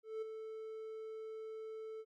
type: tone with ADSR envelope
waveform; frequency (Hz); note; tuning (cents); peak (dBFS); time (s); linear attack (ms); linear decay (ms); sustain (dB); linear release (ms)
triangle; 440; A4; 0; -35; 0.03-2.05; 190; 11; -7; 50
effects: none